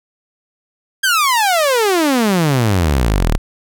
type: exponential sweep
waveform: sawtooth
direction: down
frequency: 1627 to 33.81 Hz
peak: -8 dBFS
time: 1.03-3.38 s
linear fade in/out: 10 ms
effects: none